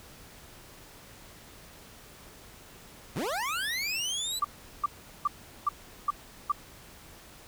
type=linear sweep; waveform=25% pulse; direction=up; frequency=77.78 to 4063 Hz; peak=-26 dBFS; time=3.15-4.4 s; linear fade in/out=20 ms
type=tone bursts; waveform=sine; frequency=1174.7 Hz; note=D6; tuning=in tune; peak=-22 dBFS; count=6; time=4.42-6.52 s; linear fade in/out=5 ms; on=25 ms; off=390 ms
effects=pink hiss -51 dBFS RMS until 7.47 s